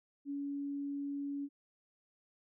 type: tone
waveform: sine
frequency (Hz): 282.6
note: C#4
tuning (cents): +34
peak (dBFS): -36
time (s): 0.25-1.49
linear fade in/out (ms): 50
effects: none